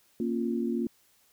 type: chord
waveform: sine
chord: Bb minor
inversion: none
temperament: equal with one note detuned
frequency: 233.1 / 275 / 349.2 Hz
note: Bb3 / Db4 / F4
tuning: 0 / -14 / 0 cents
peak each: -29 / -34 / -32 dBFS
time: 0.2-0.87 s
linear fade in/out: 2 ms
effects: white hiss -65 dBFS RMS until 1.32 s